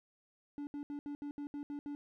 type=tone bursts; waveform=triangle; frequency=289.1 Hz; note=D4; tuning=27 cents flat; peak=-37 dBFS; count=9; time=0.58-1.95 s; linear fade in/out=0 ms; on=90 ms; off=70 ms; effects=none